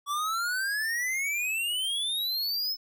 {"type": "exponential sweep", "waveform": "square", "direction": "up", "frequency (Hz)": [1135, 5274], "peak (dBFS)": -28, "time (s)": [0.06, 2.77], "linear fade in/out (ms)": 50, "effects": []}